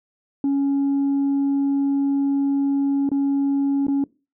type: tone with dropouts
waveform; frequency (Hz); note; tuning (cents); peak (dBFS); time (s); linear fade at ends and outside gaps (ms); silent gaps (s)
sine; 278.2; C#4; +6; -15; 0.44-4.04; 2; 3.091-3.116 / 3.868-3.882
effects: noise-tail reverb RT60 0.3 s tail -22 dB re dry + tanh soft clip ceiling -16 dBFS